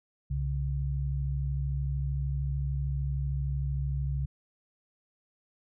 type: tone pair together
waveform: sine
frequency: 65.41 / 138.6 Hz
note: C2 / C#3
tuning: 0 / 0 cents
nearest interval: octave + minor second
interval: 1300 cents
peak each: -30 / -31 dBFS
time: 0.3-4.26 s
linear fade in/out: 10 ms
effects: none